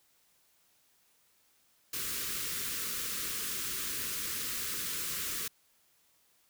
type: band-stop noise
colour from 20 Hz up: white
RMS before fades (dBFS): -36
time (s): 1.93-5.48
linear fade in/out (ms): 5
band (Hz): 500 to 1100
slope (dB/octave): 48
effects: white hiss -69 dBFS RMS until 6.49 s